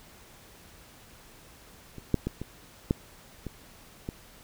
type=clicks; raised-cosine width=3 ms; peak=-28 / -9 / -16 / -22 / -10 / -22 / -20 dBFS; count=7; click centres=1.983 / 2.143 / 2.27 / 2.416 / 2.909 / 3.467 / 4.089 s; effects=pink hiss -53 dBFS RMS until 4.43 s